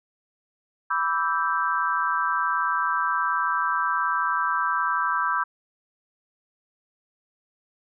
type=chord; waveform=sine; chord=E minor seventh; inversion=second; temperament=equal with one note detuned; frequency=987.8 / 1159.8 / 1318.5 / 1568 Hz; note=B5 / D6 / E6 / G6; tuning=0 / -22 / 0 / 0 cents; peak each=-27 dBFS; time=0.9-5.44 s; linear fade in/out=10 ms; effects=none